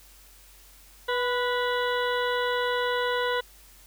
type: harmonic tone with a mistuned harmonic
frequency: 490 Hz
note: B4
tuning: 14 cents flat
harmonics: 1 / 2 / 3 / 4 / 6 / 7 / 8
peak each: -27 / -30 / -31 / -35 / -38 / -38 / -39 dBFS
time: 1.08-3.41 s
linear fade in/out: 10 ms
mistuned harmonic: 2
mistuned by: +27 cents
effects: added 47 Hz sine -54 dBFS peak until 3.86 s + white hiss -54 dBFS RMS until 3.86 s